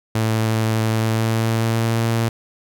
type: tone with pitch glide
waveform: sawtooth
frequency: 111 to 114.65 Hz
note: A2 to A#2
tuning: +16 to -28 cents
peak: -13 dBFS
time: 0.15-2.29 s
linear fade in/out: 5 ms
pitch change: +56 cents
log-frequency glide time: 0.89-2 s
effects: none